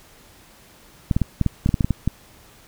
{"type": "clicks", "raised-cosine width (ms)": 5, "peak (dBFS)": -6, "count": 12, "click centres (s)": [1.112, 1.165, 1.217, 1.413, 1.463, 1.661, 1.691, 1.742, 1.808, 1.845, 1.907, 2.076], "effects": ["pink hiss -50 dBFS RMS until 2.67 s"]}